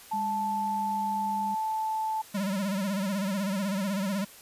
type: tone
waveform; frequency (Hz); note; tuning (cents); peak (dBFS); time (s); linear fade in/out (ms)
sine; 876; A5; -8; -27; 0.11-2.22; 10
type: tone with pitch glide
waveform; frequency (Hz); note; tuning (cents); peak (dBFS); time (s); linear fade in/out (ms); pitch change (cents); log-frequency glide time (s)
sine; 203.3 to 201.5; G#3 to G3; -37 to +48; -35; 0.13-1.55; 10; -15; 0.25-0.82
type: tone with vibrato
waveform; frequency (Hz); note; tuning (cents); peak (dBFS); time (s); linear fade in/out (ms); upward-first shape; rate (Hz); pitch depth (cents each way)
square; 196; G3; 0; -28; 2.34-4.25; 10; sine; 16; 100
effects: white hiss -50 dBFS RMS until 4.41 s + resampled to 32000 Hz